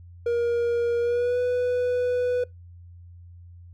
triangle tone with pitch glide, 473.2 to 494.4 Hz, A#4 to B4, +26 to +2 cents, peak -19 dBFS, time 0.26-2.44 s, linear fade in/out 5 ms, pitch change +76 cents, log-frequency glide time 1-1.39 s, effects noise-tail reverb RT60 0.2 s tail -24 dB re dry + added 87 Hz sine -43 dBFS peak until 3.73 s

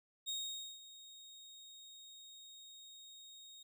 30% pulse tone with ADSR envelope, 3732 Hz, A#7, 1 cent sharp, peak -35 dBFS, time 0.26-3.63 s, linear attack 27 ms, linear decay 500 ms, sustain -16 dB, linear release 6 ms, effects none

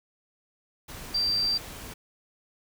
sine tone in noise, 4699 Hz, D8, in tune, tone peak -23 dBFS, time 1.14-1.58 s, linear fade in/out 10 ms, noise pink, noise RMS -41 dBFS, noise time 0.88-1.94 s, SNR +15 dB, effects none

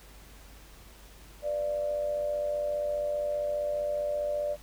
sine tone with amplitude modulation, 590 Hz, D5, 8 cents sharp, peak -25 dBFS, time 1.42-4.57 s, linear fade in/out 50 ms, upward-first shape sine, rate 95.1 Hz, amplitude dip 55%, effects added 50 Hz sine -51 dBFS peak until 4.62 s + pink hiss -54 dBFS RMS until 4.62 s

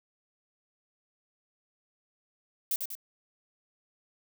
violet noise with echo, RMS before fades -29 dBFS, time 2.71-2.76 s, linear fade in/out 2 ms, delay 96 ms, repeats 2, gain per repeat -5 dB, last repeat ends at 2.952 s, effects none

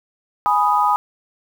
sine chord, G# minor, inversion none, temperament equal, 830.6 / 987.8 / 1244.5 Hz, G#5 / B5 / D#6, 0 / 0 / 0 cents, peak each -18 dBFS, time 0.46-0.96 s, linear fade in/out 0 ms, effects 7-bit

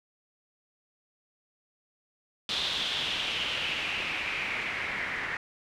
white noise with low-pass filter sweep, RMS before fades -32 dBFS, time 2.49-5.37 s, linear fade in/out 2 ms, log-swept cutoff 3700 to 1900 Hz, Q 4.3, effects none

